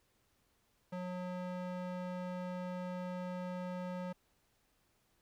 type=tone with band-pass filter; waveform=square; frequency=181 Hz; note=F#3; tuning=38 cents flat; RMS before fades=-41 dBFS; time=0.92-4.13 s; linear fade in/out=10 ms; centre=580 Hz; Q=0.61; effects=pink hiss -75 dBFS RMS until 5.21 s